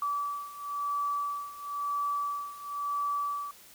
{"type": "beating tone pair", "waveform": "sine", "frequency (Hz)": [1152, 1152.98], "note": ["D6", "D6"], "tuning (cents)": [-34, -32], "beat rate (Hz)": 0.98, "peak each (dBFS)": [-35, -32], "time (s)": [0.02, 3.51], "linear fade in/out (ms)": 2, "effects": ["white hiss -54 dBFS RMS until 3.74 s"]}